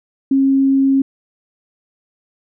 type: tone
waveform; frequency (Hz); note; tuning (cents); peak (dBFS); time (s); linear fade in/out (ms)
sine; 270.8; C#4; -40; -10; 0.31-1.02; 5
effects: none